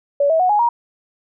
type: tone with pitch steps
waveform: sine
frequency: 569 / 646.1 / 733.7 / 833.1 / 945.9 Hz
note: C#5 / E5 / F#5 / G#5 / A#5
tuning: +45 / -35 / -15 / +5 / +25 cents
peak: -12 dBFS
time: 0.2-0.69 s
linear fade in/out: 5 ms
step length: 98 ms
effects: none